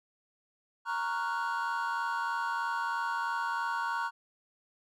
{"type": "chord", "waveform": "triangle", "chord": "Gb major seventh", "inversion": "first", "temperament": "equal", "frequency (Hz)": [932.3, 1108.7, 1396.9, 1480], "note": ["Bb5", "Db6", "F6", "Gb6"], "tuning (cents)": [0, 0, 0, 0], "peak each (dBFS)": [-31, -34, -36, -34], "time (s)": [0.85, 4.11], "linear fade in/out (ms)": 50, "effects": ["tanh soft clip ceiling -22 dBFS"]}